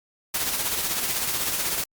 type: noise with tremolo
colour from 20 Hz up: white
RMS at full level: -24 dBFS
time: 0.34-1.84 s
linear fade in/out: 5 ms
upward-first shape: triangle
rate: 16 Hz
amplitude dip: 50%
effects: Opus 48 kbps